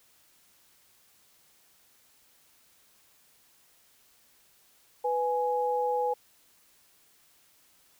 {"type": "tone pair together", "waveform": "sine", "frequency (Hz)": [495.8, 833.8], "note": ["B4", "G#5"], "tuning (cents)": [7, 7], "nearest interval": "major sixth", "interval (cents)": 900, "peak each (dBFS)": -28, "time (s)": [5.04, 6.14], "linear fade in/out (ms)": 10, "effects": ["white hiss -63 dBFS RMS until 7.99 s"]}